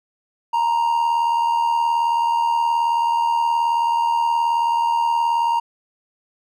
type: tone with amplitude modulation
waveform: triangle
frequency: 933 Hz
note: A#5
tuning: 1 cent sharp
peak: -12 dBFS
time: 0.53-5.6 s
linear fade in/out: 10 ms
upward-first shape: sine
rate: 78.8 Hz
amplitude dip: 50%
effects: none